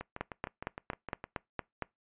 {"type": "two click trains", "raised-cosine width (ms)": 0.5, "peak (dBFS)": [-18, -24], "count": [8, 9], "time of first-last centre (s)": [[0.21, 1.823], [0.01, 1.241]], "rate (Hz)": [4.34, 6.5], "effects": ["noise-tail reverb RT60 0.2 s tail -24 dB re dry", "resampled to 8000 Hz"]}